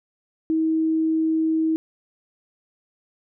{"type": "tone", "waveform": "sine", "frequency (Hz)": 319.6, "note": "D#4", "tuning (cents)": 47, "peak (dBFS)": -18, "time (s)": [0.5, 1.76], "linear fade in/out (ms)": 0, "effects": []}